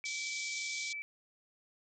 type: tone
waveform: sine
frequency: 2312 Hz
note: D7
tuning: 28 cents flat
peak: -38 dBFS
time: 0.04-1.02 s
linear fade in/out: 0 ms
type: band-pass noise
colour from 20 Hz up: white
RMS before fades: -42 dBFS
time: 0.05-0.93 s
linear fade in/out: 5 ms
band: 3200 to 7400 Hz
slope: 96 dB/octave
effects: none